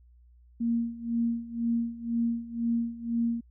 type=tone with tremolo; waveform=sine; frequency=233.1 Hz; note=A#3; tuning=in tune; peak=-23 dBFS; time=0.6-3.41 s; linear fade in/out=10 ms; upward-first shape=sine; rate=2 Hz; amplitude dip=85%; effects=added 60 Hz sine -54 dBFS peak until 3.5 s